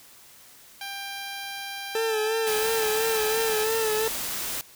10% pulse tone, 793 Hz, G5, 20 cents sharp, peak -25 dBFS, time 0.81-3.64 s, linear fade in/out 2 ms
40% pulse tone with vibrato, 440 Hz, A4, in tune, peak -23 dBFS, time 1.95-4.08 s, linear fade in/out 2 ms, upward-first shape sine, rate 2.9 Hz, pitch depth 45 cents each way
white noise, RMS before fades -31 dBFS, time 2.47-4.61 s, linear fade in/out 0 ms
effects white hiss -51 dBFS RMS until 4.75 s

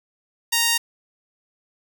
sawtooth tone with high-pass filter, 931 Hz, A#5, 2 cents flat, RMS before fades -20 dBFS, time 0.52-0.78 s, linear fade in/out 10 ms, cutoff 2500 Hz, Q 0.52, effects none

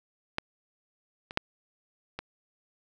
clicks, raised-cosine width 0.3 ms, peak -12 / -23 / -8 / -19 dBFS, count 4, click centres 0.384 / 1.309 / 1.374 / 2.19 s, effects none

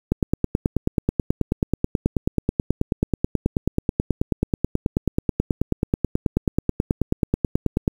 click train, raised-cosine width 3 ms, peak -5 dBFS, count 73, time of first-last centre 0.12-7.879 s, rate 9.28 Hz, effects 7-bit

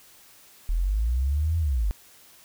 sine linear two-way sweep, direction up then down, 38.35 to 84.2 to 45.05 Hz, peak -21 dBFS, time 0.69-1.91 s, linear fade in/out 0 ms, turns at 1.58 s, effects white hiss -53 dBFS RMS until 2.44 s

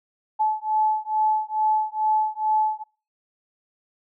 sine beating tone pair, 862 / 864.3 Hz, A5 / A5, -36 / -31 cents, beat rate 2.3 Hz, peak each -23 dBFS, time 0.39-2.84 s, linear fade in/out 20 ms, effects noise-tail reverb RT60 0.4 s tail -26 dB re dry

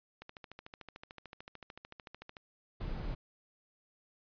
click train, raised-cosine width 0.3 ms, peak -31 dBFS, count 30, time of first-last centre 0.22-2.368 s, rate 13.5 Hz
brown noise, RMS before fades -38 dBFS, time 2.8-3.15 s, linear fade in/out 10 ms
effects resampled to 11025 Hz

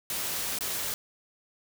white noise with dropouts, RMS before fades -32 dBFS, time 0.1-0.94 s, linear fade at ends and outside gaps 1 ms, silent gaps 0.587-0.608 s, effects none

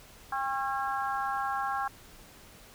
harmonic tone with a mistuned harmonic, 271.7 Hz, C#4, 35 cents flat, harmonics 3 / 4 / 5 / 6, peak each -32 / -34 / -36 / -38 dBFS, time 0.32-1.88 s, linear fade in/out 5 ms, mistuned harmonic 3, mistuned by -28 cents, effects pink hiss -53 dBFS RMS until 2.74 s

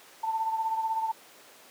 sine beating tone pair, 889 / 905 Hz, A5 / A5, +18 / +48 cents, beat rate 16 Hz, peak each -27 / -35 dBFS, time 0.23-1.12 s, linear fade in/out 10 ms, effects pink hiss -52 dBFS RMS until 1.7 s + high-pass 400 Hz 12 dB/octave

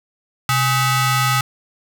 sawtooth ring-modulated tone, 698.5 Hz, F5, in tune, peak -8 dBFS, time 0.49-1.41 s, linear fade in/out 2 ms, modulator 570 Hz, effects none

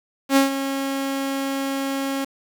sawtooth tone with ADSR envelope, 272.8 Hz, C#4, 28 cents flat, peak -8 dBFS, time 0.29-2.25 s, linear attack 73 ms, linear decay 130 ms, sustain -11 dB, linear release 11 ms, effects 7-bit

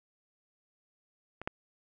clicks, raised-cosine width 0.5 ms, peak -26 / -17 dBFS, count 2, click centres 1.416 / 1.475 s, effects none

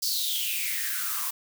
blue noise with high-pass filter sweep, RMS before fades -29 dBFS, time 0.02-1.31 s, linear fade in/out 10 ms, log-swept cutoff 4900 to 990 Hz, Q 7.4, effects none

